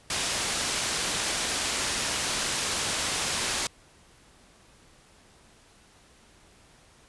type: low-pass noise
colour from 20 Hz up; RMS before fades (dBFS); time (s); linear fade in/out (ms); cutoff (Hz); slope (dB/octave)
white; -29; 0.1-3.67; 2; 7700; 12
effects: pink hiss -57 dBFS RMS until 7.08 s + resampled to 24000 Hz